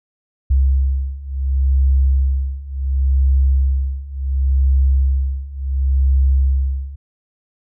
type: beating tone pair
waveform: sine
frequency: 66.6 / 67.3 Hz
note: C2 / C2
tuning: +31 / +49 cents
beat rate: 0.7 Hz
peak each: -17 / -15 dBFS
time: 0.5-6.96 s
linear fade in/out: 10 ms
effects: none